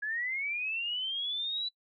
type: linear sweep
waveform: sine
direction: up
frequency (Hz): 1664 to 3972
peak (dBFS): -31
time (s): 0.02-1.69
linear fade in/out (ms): 10
effects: noise-tail reverb RT60 0.1 s tail -23 dB re dry